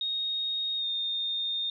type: tone with pitch glide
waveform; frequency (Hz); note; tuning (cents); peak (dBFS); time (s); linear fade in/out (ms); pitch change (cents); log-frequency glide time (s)
sine; 3729 to 3656; A#7 to A#7; 0 to -34; -28; 0.01-1.7; 2; -34; 0.77-0.86
effects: none